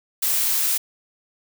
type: noise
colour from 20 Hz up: blue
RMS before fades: -21 dBFS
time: 0.22-0.78 s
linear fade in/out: 10 ms
effects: none